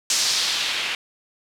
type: noise with low-pass filter sweep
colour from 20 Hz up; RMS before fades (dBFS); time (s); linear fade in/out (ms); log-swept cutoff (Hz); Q
blue; -23; 0.1-0.95; 2; 6000 to 2600; 1.8
effects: none